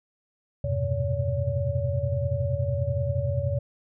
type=tone cluster; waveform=sine; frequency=85.2 / 99.4 / 120.9 / 131.5 / 568 Hz; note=F2 / G2 / B2 / C3 / C#5; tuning=-42 / +25 / -36 / +9 / +42 cents; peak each=-30 dBFS; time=0.64-3.59 s; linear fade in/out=5 ms; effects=none